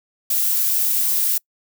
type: noise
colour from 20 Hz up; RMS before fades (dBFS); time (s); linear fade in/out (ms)
violet; -19; 0.3-1.38; 5
effects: noise-tail reverb RT60 0.1 s tail -26 dB re dry